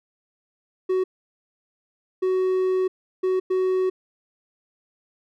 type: tone bursts at uneven times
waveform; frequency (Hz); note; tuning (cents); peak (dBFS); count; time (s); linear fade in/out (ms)
triangle; 373; F#4; +14; -17; 4; 0.89-1.04 / 2.22-2.88 / 3.23-3.4 / 3.5-3.9; 10
effects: none